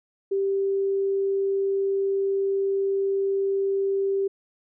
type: tone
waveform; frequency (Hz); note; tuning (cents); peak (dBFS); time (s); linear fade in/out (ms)
sine; 392; G4; 0; -21; 0.31-4.28; 10
effects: none